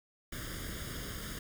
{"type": "noise with comb filter", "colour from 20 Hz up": "pink", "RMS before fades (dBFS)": -41, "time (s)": [0.32, 1.39], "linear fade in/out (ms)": 5, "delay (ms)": 0.59, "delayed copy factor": 0.8, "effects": []}